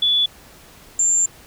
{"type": "tone pair in turn", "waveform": "sine", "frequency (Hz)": [3440, 7289], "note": ["A7", "A#8"], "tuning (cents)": [-40, -40], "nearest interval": "octave + minor second", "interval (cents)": 1300, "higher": "second", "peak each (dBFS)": -14, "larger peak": "neither", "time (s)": [[0.02, 0.26], [0.99, 1.26]], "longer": "second", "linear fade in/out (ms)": 5, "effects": ["pink hiss -46 dBFS RMS until 1.46 s"]}